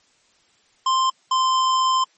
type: tone pair in turn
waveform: square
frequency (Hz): 1046.5 / 1039.9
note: C6 / C6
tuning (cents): 0 / -11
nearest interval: unison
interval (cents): 11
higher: first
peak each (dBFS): -17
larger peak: neither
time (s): 0.86-1.1 / 1.31-2.04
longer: second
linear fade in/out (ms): 5
effects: white hiss -60 dBFS RMS until 2.17 s + MP3 32 kbps